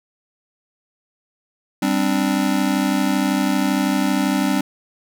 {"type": "chord", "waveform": "square", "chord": "G suspended fourth", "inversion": "none", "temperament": "just", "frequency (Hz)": [196, 261.3, 294], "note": ["G3", "C4", "D4"], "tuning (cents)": [0, -2, 2], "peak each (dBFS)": -22, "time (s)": [1.82, 4.61], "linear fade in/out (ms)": 5, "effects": []}